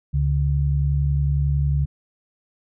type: tone pair together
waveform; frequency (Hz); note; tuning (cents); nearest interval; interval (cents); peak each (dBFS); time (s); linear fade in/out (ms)
sine; 71 / 142; C#2 / C#3; +42 / +42; octave; 1200; -20; 0.13-1.86; 20
effects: none